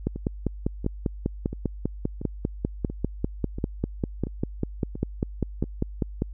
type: two click trains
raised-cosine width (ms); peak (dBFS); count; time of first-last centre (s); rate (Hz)
3; -20 / -11; 9 / 32; 0.16-5.639 / 0.07-6.221; 1.46 / 5.04
effects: added 50 Hz sine -35 dBFS peak until 6.33 s